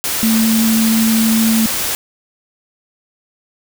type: tone in noise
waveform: sine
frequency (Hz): 223.4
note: A3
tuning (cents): +27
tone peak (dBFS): -11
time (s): 0.23-1.66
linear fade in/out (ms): 0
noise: white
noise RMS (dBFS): -19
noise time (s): 0.04-1.95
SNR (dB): +5
effects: none